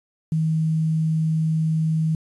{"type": "tone with quantisation", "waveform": "sine", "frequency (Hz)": 159.1, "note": "D#3", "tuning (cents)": 39, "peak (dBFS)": -18, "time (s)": [0.32, 2.15], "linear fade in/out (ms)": 2, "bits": 8, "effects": ["resampled to 24000 Hz"]}